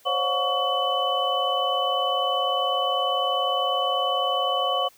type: tone cluster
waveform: sine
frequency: 525 / 565 / 722 / 1125 / 3004 Hz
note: C5 / C#5 / F#5 / C#6 / F#7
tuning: +6 / +33 / -43 / +25 / +26 cents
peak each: -29 / -31 / -27 / -26 / -27 dBFS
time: 0.05-4.89 s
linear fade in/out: 20 ms
effects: white hiss -56 dBFS RMS until 4.97 s